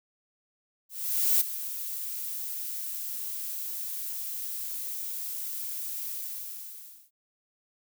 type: noise with ADSR envelope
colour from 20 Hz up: violet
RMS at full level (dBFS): -22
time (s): 0.89-7.11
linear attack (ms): 520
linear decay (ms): 7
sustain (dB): -13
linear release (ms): 1000
effects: none